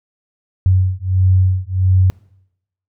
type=beating tone pair; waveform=sine; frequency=92.5 / 94 Hz; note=F#2 / F#2; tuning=0 / +28 cents; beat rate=1.5 Hz; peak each=-14 dBFS; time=0.66-2.1 s; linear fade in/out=0 ms; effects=noise-tail reverb RT60 0.8 s tail -24 dB re dry